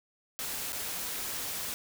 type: noise with dropouts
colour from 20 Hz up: white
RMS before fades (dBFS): -36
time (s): 0.39-1.74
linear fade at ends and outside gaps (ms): 0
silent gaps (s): 0.722-0.729
effects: none